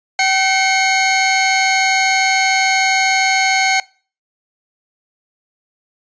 sawtooth tone pair together, 766 / 2165 Hz, G5 / C#7, -40 / -41 cents, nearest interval octave + tritone, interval 1799 cents, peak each -11 dBFS, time 0.19-3.8 s, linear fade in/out 2 ms, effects noise-tail reverb RT60 0.4 s tail -23 dB re dry + resampled to 16000 Hz

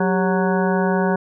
harmonic tone with a mistuned harmonic, 185 Hz, F#3, in tune, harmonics 1 / 2 / 3 / 4 / 5 / 6 / 8 / 9, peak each -19 / -22 / -25 / -27 / -26 / -33 / -28 / -33 dBFS, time 0-1.16 s, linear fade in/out 5 ms, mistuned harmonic 2, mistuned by +110 cents, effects none

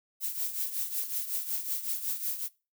violet noise with tremolo, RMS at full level -30 dBFS, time 0.2-2.49 s, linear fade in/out 50 ms, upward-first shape triangle, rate 5.4 Hz, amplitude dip 75%, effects noise-tail reverb RT60 0.3 s tail -22 dB re dry

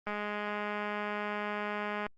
click train, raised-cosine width 0.5 ms, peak -21 dBFS, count 416, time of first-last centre 0.07-2.065 s, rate 208 Hz, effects Opus 24 kbps

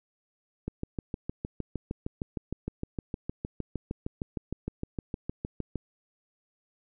click train, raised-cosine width 3 ms, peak -19 dBFS, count 34, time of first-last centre 0.68-5.757 s, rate 6.5 Hz, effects none

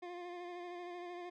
25% pulse tone with vibrato, 352.5 Hz, F4, 16 cents sharp, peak -40 dBFS, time 0.02-1.3 s, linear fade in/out 10 ms, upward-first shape sine, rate 13 Hz, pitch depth 27 cents each way, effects low-pass 3000 Hz 12 dB/octave

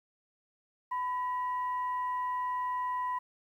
sine tone with frequency modulation, 1000 Hz, B5, 21 cents sharp, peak -30 dBFS, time 0.91-3.19 s, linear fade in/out 10 ms, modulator 921 Hz, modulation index 0.38, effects high-pass 300 Hz 12 dB/octave + 11-bit

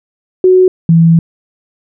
sine tone pair in turn, 370 / 165.53 Hz, F#4 / E3, 0 / +8 cents, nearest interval octave + major second, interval 1392 cents, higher first, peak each -3 dBFS, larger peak neither, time 0.44-0.68 / 0.89-1.19 s, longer second, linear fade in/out 2 ms, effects none

